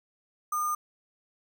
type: tone with sample-and-hold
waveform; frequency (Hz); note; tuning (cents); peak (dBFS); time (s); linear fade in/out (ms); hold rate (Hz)
sine; 1213; D#6; -44; -26; 0.52-0.75; 5; 7350
effects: none